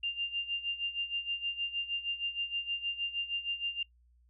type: tone with tremolo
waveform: sine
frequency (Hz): 2794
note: F7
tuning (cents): 0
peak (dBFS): -29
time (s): 0.03-3.83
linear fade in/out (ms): 5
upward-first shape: sine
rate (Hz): 6.4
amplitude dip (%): 80
effects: noise-tail reverb RT60 0.1 s tail -22 dB re dry + added 60 Hz sine -62 dBFS peak until 4.29 s